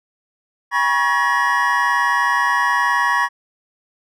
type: tone cluster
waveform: triangle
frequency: 806 / 969 / 1108 / 1693 / 1899 Hz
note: G5 / B5 / C#6 / G#6 / A#6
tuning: +48 / -33 / -1 / +33 / +32 cents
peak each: -27 / -18 / -18 / -20 / -19 dBFS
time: 0.71-3.29 s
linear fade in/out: 50 ms
effects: none